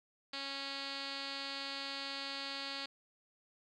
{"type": "tone with low-pass filter", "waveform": "5% pulse", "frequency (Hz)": 275.5, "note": "C#4", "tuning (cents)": -11, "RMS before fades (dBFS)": -42, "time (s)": [0.33, 2.86], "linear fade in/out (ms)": 5, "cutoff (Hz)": 4600, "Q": 9, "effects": []}